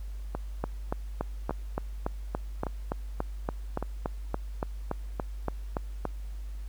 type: two click trains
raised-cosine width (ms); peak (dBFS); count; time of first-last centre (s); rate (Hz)
1; -15 / -18; 20 / 4; 0.64-6.053 / 0.35-3.826; 3.51 / 0.863
effects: added 50 Hz sine -35 dBFS peak until 6.68 s + pink hiss -59 dBFS RMS until 6.68 s